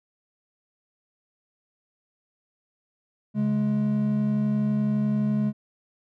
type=tone pair together; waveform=triangle; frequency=138.59 / 210.4 Hz; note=C#3 / G#3; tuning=0 / +23 cents; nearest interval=perfect fifth; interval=723 cents; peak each=-26 / -20 dBFS; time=3.34-5.53 s; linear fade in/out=50 ms; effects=none